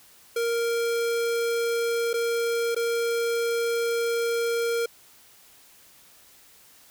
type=tone with dropouts; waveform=square; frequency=466.2 Hz; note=A#4; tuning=in tune; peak=-24 dBFS; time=0.36-4.86 s; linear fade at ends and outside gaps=5 ms; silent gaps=2.132-2.139 / 2.748-2.763 s; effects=white hiss -54 dBFS RMS until 6.9 s